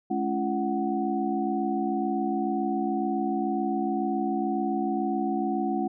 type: tone cluster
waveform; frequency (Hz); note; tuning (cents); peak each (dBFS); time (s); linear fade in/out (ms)
sine; 212.4 / 279.5 / 341.5 / 744; G#3 / C#4 / F4 / F#5; +39 / +14 / -39 / +9; -30; 0.1-5.88; 10
effects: none